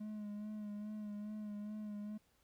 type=tone with vibrato; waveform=triangle; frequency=210 Hz; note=G#3; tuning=19 cents sharp; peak=-40 dBFS; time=0-2.18 s; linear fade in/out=10 ms; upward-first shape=sine; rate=2.4 Hz; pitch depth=31 cents each way; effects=pink hiss -75 dBFS RMS until 2.43 s